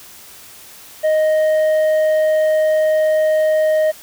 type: tone with tanh clipping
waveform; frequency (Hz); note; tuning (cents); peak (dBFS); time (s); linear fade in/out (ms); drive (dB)
sine; 622.3; D#5; 0; -13; 1.03-3.92; 20; 5
effects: white hiss -40 dBFS RMS until 4.02 s